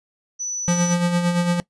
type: tone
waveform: sine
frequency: 5960 Hz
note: F#8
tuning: 12 cents sharp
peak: -24 dBFS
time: 0.39-0.95 s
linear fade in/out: 20 ms
type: tone with tremolo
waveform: square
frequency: 174.61 Hz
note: F3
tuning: in tune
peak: -16 dBFS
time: 0.68-1.6 s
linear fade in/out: 0 ms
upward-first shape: sine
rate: 8.8 Hz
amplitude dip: 50%
effects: noise-tail reverb RT60 0.1 s tail -20 dB re dry + resampled to 24000 Hz